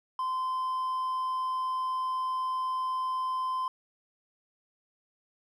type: tone with hard clipping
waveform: triangle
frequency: 1032 Hz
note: C6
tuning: 24 cents flat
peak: -29 dBFS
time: 0.19-3.68 s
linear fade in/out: 2 ms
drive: 5 dB
effects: none